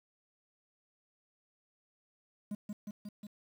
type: tone with echo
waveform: triangle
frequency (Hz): 207.1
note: G#3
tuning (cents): -5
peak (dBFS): -33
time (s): 2.51-2.55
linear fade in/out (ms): 5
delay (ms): 180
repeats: 4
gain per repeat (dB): -2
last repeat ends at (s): 3.27
effects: 10-bit